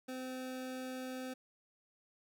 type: tone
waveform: 25% pulse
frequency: 257.4 Hz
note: C4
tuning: 28 cents flat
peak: -37 dBFS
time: 0.08-1.34 s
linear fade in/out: 10 ms
effects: none